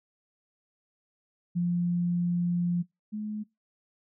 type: tone pair in turn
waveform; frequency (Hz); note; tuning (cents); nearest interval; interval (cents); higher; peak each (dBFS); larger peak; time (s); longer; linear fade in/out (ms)
sine; 174.61 / 212.3; F3 / G#3; 0 / +38; minor third; 338; second; -24 / -31; first; 1.55-2.83 / 3.12-3.44; first; 20
effects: noise-tail reverb RT60 0.2 s tail -23 dB re dry